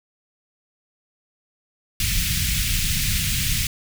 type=band-stop noise; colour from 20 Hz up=pink; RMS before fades=-22 dBFS; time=2-3.67 s; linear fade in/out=2 ms; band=170 to 2100 Hz; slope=24 dB/octave; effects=none